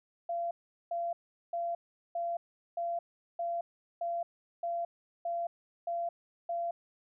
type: tone bursts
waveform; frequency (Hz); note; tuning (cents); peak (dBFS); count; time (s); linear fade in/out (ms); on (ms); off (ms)
sine; 685; F5; -34; -31; 11; 0.29-6.71; 5; 220; 400
effects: none